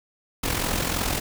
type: noise with amplitude modulation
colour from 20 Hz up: pink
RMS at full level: -23 dBFS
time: 0.43-1.2 s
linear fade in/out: 10 ms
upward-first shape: sine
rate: 43.2 Hz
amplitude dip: 60%
effects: none